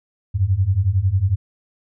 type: beating tone pair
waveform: sine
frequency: 89.5 / 100.5 Hz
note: F2 / G2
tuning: +43 / +44 cents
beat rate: 11 Hz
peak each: -19 / -17 dBFS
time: 0.34-1.36 s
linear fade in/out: 20 ms
effects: none